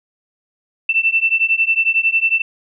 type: beating tone pair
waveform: sine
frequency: 2668 / 2679 Hz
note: E7 / E7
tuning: +20 / +27 cents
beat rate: 11 Hz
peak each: -16 dBFS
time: 0.89-2.42 s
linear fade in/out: 5 ms
effects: none